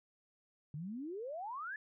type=exponential sweep; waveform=sine; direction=up; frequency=140 to 1760 Hz; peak=-40 dBFS; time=0.74-1.76 s; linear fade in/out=2 ms; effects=none